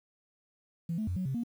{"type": "tone with pitch steps", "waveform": "sine", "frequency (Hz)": [167.4, 217.2, 89.8, 184.7, 133.5, 236.1], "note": ["E3", "A3", "F2", "F#3", "C3", "A#3"], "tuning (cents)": [27, -22, 49, -3, 35, 22], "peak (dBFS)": -29, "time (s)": [0.89, 1.436], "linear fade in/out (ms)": 5, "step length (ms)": 91, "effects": ["tanh soft clip ceiling -26 dBFS", "10-bit"]}